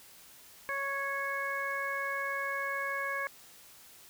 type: harmonic tone with a mistuned harmonic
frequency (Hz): 554.4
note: C#5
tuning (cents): 0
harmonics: 1 / 2 / 3 / 4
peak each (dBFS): -40 / -37 / -35 / -39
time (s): 0.69-3.27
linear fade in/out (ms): 0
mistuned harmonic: 4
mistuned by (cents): -17
effects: white hiss -55 dBFS RMS until 4.09 s